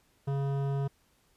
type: tone with hard clipping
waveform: sine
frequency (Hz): 138.7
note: C#3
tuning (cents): +1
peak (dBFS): -30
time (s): 0.27-0.88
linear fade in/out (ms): 10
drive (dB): 14
effects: pink hiss -68 dBFS RMS until 1.36 s + resampled to 32000 Hz